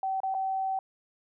sine tone with dropouts, 767 Hz, G5, 38 cents flat, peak -27 dBFS, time 0.03-0.79 s, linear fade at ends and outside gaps 2 ms, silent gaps 0.203-0.233 / 0.342-0.347 s, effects none

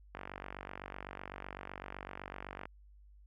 click train, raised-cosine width 0.5 ms, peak -27 dBFS, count 121, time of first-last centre 0.15-2.655 s, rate 47.9 Hz, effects added 50 Hz sine -56 dBFS peak until 3.26 s

